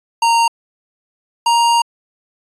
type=tone pair in turn; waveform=square; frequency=926 / 936.2 Hz; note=A#5 / A#5; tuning=-12 / +7 cents; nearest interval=unison; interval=19 cents; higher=second; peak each=-11 dBFS; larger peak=neither; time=0.22-0.48 / 1.46-1.82 s; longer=second; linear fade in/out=5 ms; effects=resampled to 22050 Hz